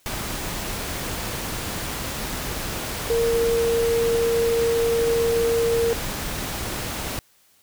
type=tone in noise; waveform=sine; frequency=463.3 Hz; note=A#4; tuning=11 cents flat; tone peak=-18 dBFS; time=3.1-5.93 s; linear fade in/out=0 ms; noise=pink; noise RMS=-29 dBFS; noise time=0.06-7.19 s; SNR=+8 dB; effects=white hiss -59 dBFS RMS until 7.62 s